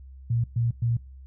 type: tone bursts at uneven times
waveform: sine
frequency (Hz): 117.5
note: A#2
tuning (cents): +14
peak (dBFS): -21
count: 3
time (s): 0.3-0.44 / 0.56-0.71 / 0.82-0.97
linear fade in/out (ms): 5
effects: noise-tail reverb RT60 0.4 s tail -23 dB re dry + added 66 Hz sine -42 dBFS peak until 1.26 s